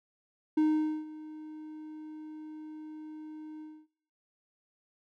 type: tone with ADSR envelope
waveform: triangle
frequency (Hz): 309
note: D#4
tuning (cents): -12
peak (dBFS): -20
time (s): 0.57-3.87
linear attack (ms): 7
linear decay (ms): 470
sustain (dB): -20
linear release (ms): 260
effects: noise-tail reverb RT60 0.8 s tail -24 dB re dry